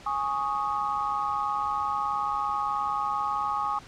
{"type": "chord", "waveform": "sine", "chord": "Ab suspended fourth", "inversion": "none", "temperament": "just", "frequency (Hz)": [830.6, 1107.5, 1245.9], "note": ["Ab5", "Db6", "Eb6"], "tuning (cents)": [0, -2, 2], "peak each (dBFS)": -30, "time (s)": [0.06, 3.79], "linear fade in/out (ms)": 5, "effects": ["pink hiss -48 dBFS RMS until 3.87 s", "low-pass 6000 Hz 12 dB/octave"]}